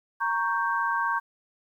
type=chord; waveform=sine; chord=G diminished; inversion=first; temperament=equal; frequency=932.3 / 1108.7 / 1568 Hz; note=Bb5 / Db6 / G6; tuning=0 / 0 / 0 cents; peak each=-28 dBFS; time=0.2-1.2 s; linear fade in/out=20 ms; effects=10-bit